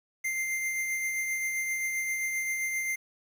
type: tone with tremolo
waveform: square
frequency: 2093 Hz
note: C7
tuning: in tune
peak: -28 dBFS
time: 0.24-2.96 s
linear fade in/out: 10 ms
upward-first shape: triangle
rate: 7.6 Hz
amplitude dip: 35%
effects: 9-bit